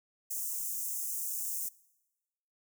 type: high-pass noise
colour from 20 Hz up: white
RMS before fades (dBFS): -36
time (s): 0.3-1.69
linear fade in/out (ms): 10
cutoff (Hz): 6200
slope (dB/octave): 48
effects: noise-tail reverb RT60 1.0 s tail -22 dB re dry